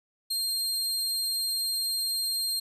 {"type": "tone", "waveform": "sawtooth", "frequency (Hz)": 4196, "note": "C8", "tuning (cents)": 4, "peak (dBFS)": -24, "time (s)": [0.3, 2.6], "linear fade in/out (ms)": 10, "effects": ["resampled to 32000 Hz", "10-bit"]}